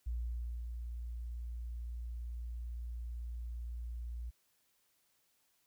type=tone with ADSR envelope; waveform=sine; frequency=58.9 Hz; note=A#1; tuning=19 cents sharp; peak=-34 dBFS; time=0.06-4.31 s; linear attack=12 ms; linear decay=580 ms; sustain=-5 dB; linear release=20 ms; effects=white hiss -75 dBFS RMS until 5.66 s